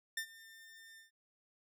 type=tone with ADSR envelope; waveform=sawtooth; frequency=1801 Hz; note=A6; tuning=40 cents sharp; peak=-31 dBFS; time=0.17-1.11 s; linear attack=4 ms; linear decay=82 ms; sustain=-20 dB; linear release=130 ms; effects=none